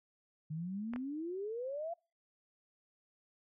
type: exponential sweep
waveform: sine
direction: up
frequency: 150 to 698.5 Hz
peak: -37 dBFS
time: 0.5-1.94 s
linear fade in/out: 10 ms
type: clicks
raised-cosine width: 0.5 ms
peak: -30 dBFS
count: 2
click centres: 0.936 / 0.961 s
effects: noise-tail reverb RT60 0.3 s tail -25 dB re dry